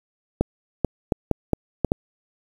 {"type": "clicks", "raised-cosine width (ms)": 2, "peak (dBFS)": -5, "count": 7, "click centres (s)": [0.41, 0.847, 1.122, 1.313, 1.533, 1.847, 1.919], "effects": ["7-bit"]}